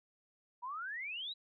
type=exponential sweep; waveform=sine; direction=up; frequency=943 to 3998 Hz; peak=-39 dBFS; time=0.62-1.34 s; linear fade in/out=20 ms; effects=none